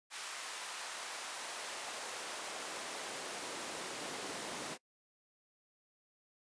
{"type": "noise with high-pass filter sweep", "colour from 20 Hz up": "pink", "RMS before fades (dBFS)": -43, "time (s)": [0.1, 4.78], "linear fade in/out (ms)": 50, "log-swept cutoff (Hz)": [1100, 260], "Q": 0.87, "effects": ["noise-tail reverb RT60 0.1 s tail -24 dB re dry", "resampled to 22050 Hz"]}